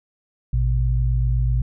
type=tone pair together; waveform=sine; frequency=55.59 / 123.5 Hz; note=A1 / B2; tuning=+18 / 0 cents; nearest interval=octave + major second; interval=1382 cents; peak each=-18 / -21 dBFS; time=0.53-1.62 s; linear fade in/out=5 ms; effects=none